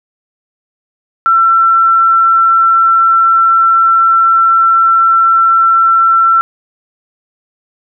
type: tone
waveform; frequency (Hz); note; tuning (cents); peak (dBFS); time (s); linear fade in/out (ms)
sine; 1346; E6; +36; -5; 1.26-6.41; 0
effects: none